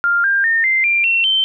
sine tone with pitch steps, 1398 / 1596.6 / 1823.5 / 2083 / 2378 / 2716 / 3102 Hz, F6 / G6 / A#6 / C7 / D7 / F7 / G7, +1 / +31 / -39 / -8 / +21 / -49 / -19 cents, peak -12 dBFS, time 0.04-1.44 s, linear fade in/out 0 ms, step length 200 ms, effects none

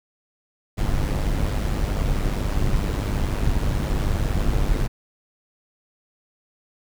brown noise with amplitude modulation, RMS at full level -19 dBFS, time 0.77-4.88 s, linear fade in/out 20 ms, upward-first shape sine, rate 101 Hz, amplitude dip 60%, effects none

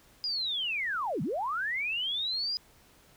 sine linear two-way sweep, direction down then up, 4978 to 129.2 to 4978 Hz, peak -29 dBFS, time 0.24-2.57 s, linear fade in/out 0 ms, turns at 1.22 s, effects pink hiss -60 dBFS RMS until 3.16 s

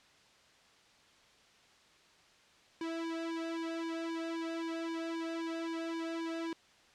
sawtooth tone with flanger, 329.6 Hz, E4, in tune, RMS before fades -38 dBFS, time 2.81-6.53 s, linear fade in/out 2 ms, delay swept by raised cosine 1.5 to 2.13 ms, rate 3.8 Hz, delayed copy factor -0.95, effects white hiss -63 dBFS RMS until 6.94 s + low-pass 5000 Hz 12 dB/octave

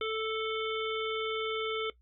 harmonic tone, 440 Hz, A4, in tune, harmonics 1 / 3 / 5 / 7 / 8, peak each -32 / -37 / -39 / -40 / -41 dBFS, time 0.01-1.9 s, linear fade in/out 2 ms, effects noise-tail reverb RT60 0.1 s tail -18 dB re dry + added 60 Hz sine -61 dBFS peak until 2.01 s

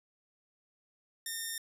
5% pulse tone, 1823 Hz, A#6, 39 cents flat, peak -25 dBFS, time 1.26-1.58 s, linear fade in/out 2 ms, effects resampled to 32000 Hz

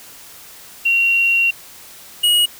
sine / square tone pair in turn, 2749 / 2897 Hz, F7 / F#7, -28 / -37 cents, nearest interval minor second, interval 91 cents, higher second, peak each -12 dBFS, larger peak neither, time 0.85-1.51 / 2.23-2.46 s, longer first, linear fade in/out 10 ms, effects white hiss -40 dBFS RMS until 2.59 s

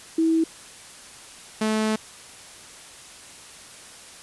sine / sawtooth tone pair in turn, 324.8 / 217.2 Hz, E4 / A3, -26 / -22 cents, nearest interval perfect fifth, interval 696 cents, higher first, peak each -17 dBFS, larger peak neither, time 0.18-0.44 / 1.61-1.96 s, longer second, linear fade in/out 5 ms, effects white hiss -44 dBFS RMS until 4.22 s + resampled to 24000 Hz

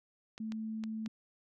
clicks, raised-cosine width 0.2 ms, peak -29 dBFS, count 4, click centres 0.379 / 0.521 / 0.838 / 1.061 s
sine tone, 219.8 Hz, A3, 2 cents flat, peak -36 dBFS, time 0.4-1.08 s, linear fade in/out 5 ms
effects none

